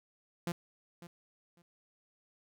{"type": "tone with echo", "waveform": "sawtooth", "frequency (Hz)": 172.3, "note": "F3", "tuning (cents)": -23, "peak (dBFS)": -29, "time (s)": [0.47, 0.52], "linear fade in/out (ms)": 2, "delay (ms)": 550, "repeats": 2, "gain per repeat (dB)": -15, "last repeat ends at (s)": 1.62, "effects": []}